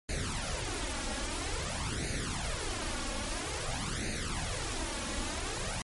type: noise with flanger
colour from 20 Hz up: pink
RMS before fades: -35 dBFS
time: 0.09-5.82 s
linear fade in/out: 2 ms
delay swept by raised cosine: 0.45 to 3.65 ms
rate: 0.5 Hz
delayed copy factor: +0.75
effects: MP3 48 kbps